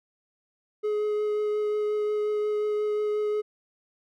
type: tone with vibrato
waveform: triangle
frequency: 421.5 Hz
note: G#4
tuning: 26 cents sharp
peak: -22 dBFS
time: 0.83-3.42 s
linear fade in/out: 20 ms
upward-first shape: triangle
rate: 5.6 Hz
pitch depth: 10 cents each way
effects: none